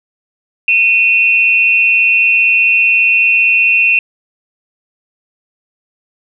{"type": "tone pair together", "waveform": "sine", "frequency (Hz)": [2496, 2711], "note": ["D#7", "E7"], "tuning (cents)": [5, 48], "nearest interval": "minor second", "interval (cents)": 143, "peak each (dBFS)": -10, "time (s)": [0.68, 3.99], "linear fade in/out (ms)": 2, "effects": []}